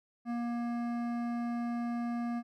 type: tone with hard clipping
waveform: triangle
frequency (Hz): 237.2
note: A#3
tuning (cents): +30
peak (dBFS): -34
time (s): 0.25-2.43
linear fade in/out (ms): 50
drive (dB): 17
effects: none